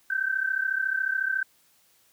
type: tone pair together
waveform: sine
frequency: 1532 / 1566 Hz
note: G6 / G6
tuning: -40 / -2 cents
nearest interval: unison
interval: 38 cents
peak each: -27 dBFS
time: 0.1-1.43 s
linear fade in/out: 5 ms
effects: white hiss -63 dBFS RMS until 2.12 s + high-pass 60 Hz 12 dB/octave